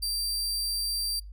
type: tone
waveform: sawtooth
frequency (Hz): 4699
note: D8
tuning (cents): 0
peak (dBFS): -25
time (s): 0.02-1.2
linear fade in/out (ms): 10
effects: noise-tail reverb RT60 0.2 s tail -25 dB re dry + added 50 Hz sine -40 dBFS peak until 1.32 s